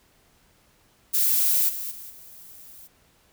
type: noise with level steps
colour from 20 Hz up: violet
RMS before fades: -21 / -32 / -40 / -46 dBFS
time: 1.13-2.88 s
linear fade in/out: 20 ms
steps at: 1.68 / 1.9 / 2.09 s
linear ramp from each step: 20 ms
effects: pink hiss -61 dBFS RMS until 3.32 s